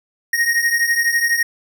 square beating tone pair, 1864.7 / 1876.7 Hz, A#6 / A#6, 0 / +11 cents, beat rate 12 Hz, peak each -17 / -21 dBFS, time 0.33-1.43 s, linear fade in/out 5 ms, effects none

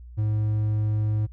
triangle tone, 106.8 Hz, G#2, 49 cents sharp, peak -19 dBFS, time 0.17-1.27 s, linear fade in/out 20 ms, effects added 60 Hz sine -40 dBFS peak until 1.32 s

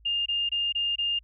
sine tone bursts, 2816 Hz, F7, 14 cents sharp, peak -24 dBFS, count 5, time 0.05-1.192 s, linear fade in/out 10 ms, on 210 ms, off 23 ms, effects added 54 Hz sine -53 dBFS peak until 1.23 s

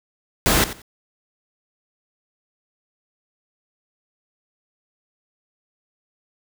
pink noise with echo, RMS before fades -17 dBFS, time 0.46-0.64 s, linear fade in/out 0 ms, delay 89 ms, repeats 2, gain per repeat -14 dB, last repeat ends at 0.818 s, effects none

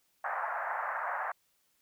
pink band-pass noise, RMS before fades -35 dBFS, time 0.24-1.32 s, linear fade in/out 5 ms, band 650 to 1800 Hz, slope 48 dB/octave, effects white hiss -73 dBFS RMS until 1.81 s

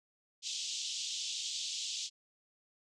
pink band-pass noise, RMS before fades -39 dBFS, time 0.42-2.1 s, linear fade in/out 50 ms, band 3000 to 7400 Hz, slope 48 dB/octave, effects none

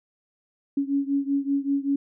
sine beating tone pair, 277.2 / 282.4 Hz, C#4 / C#4, 0 / +32 cents, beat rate 5.2 Hz, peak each -24 / -26 dBFS, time 0.77-1.96 s, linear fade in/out 5 ms, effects none

